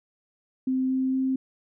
sine tone with pitch steps, 260 / 261.5 / 263 Hz, C4 / C4 / C4, -11 / -1 / +9 cents, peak -22 dBFS, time 0.67-1.36 s, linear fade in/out 5 ms, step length 230 ms, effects none

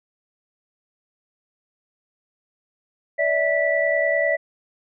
sine tone cluster, 577 / 647 / 1963 Hz, D5 / E5 / B6, -31 / -32 / -11 cents, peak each -22 dBFS, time 3.18-4.37 s, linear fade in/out 20 ms, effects none

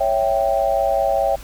sine chord, C# diminished, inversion none, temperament equal, 554.4 / 659.3 / 784 Hz, C#5 / E5 / G5, 0 / 0 / 0 cents, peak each -20 dBFS, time 0-1.36 s, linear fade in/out 10 ms, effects added 50 Hz sine -35 dBFS peak until 1.43 s + pink hiss -41 dBFS RMS until 1.43 s

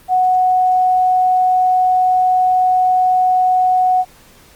sine tone, 738 Hz, F#5, 5 cents flat, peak -10 dBFS, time 0.08-4.05 s, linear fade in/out 50 ms, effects pink hiss -46 dBFS RMS until 4.55 s + Opus 32 kbps

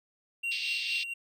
triangle tone with tremolo, 2756 Hz, F7, 24 cents flat, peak -27 dBFS, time 0.43-1.14 s, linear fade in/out 10 ms, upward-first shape triangle, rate 4.3 Hz, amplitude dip 65%
white band-pass noise, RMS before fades -36 dBFS, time 0.51-1.04 s, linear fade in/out 10 ms, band 2400 to 4800 Hz, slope 48 dB/octave
effects none

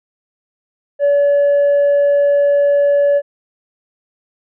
sine tone with tanh clipping, 571 Hz, D5, 49 cents flat, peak -10 dBFS, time 0.99-3.22 s, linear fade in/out 50 ms, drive 1 dB, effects none

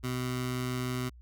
15% pulse tone with notch filter, 126.1 Hz, B2, 36 cents sharp, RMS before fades -33 dBFS, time 0.03-1.1 s, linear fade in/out 20 ms, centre 520 Hz, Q 1.4, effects added 60 Hz sine -49 dBFS peak until 1.21 s

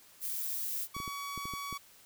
violet noise, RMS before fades -36 dBFS, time 0.2-0.88 s, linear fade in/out 50 ms
sawtooth tone, 1130 Hz, C#6, 33 cents sharp, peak -34 dBFS, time 0.94-1.78 s, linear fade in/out 10 ms
clicks, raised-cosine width 3 ms, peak -31 dBFS, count 7, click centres 0.966 / 1.002 / 1.078 / 1.377 / 1.455 / 1.537 / 1.727 s
effects white hiss -59 dBFS RMS until 2.05 s

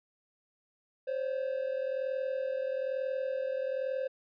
triangle tone pair together, 522.9 / 564 Hz, C5 / C#5, -1 / +30 cents, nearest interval minor second, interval 131 cents, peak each -30 / -35 dBFS, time 1.07-4.08 s, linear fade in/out 10 ms, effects resampled to 11025 Hz

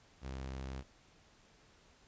sawtooth tone, 66 Hz, C2, 16 cents sharp, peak -37 dBFS, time 0.21-0.84 s, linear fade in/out 50 ms, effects pink hiss -65 dBFS RMS until 2.07 s + resampled to 16000 Hz

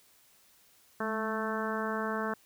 harmonic tone with a mistuned harmonic, 220 Hz, A3, in tune, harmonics 1 / 2 / 3 / 4 / 5 / 6 / 7 / 8, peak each -36 / -37 / -39 / -41 / -38 / -40 / -39 / -44 dBFS, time 1-2.34 s, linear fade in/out 5 ms, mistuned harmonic 1, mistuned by -40 cents, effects white hiss -63 dBFS RMS until 2.45 s

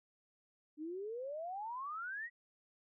sine exponential sweep, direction up, 293.7 to 1961 Hz, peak -40 dBFS, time 0.77-2.3 s, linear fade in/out 50 ms, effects none

